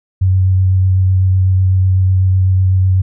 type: tone with vibrato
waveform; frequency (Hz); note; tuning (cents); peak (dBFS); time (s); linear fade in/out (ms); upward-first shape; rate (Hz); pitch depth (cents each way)
sine; 93.7; F#2; +22; -8; 0.21-3.02; 10; triangle; 8; 17
effects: none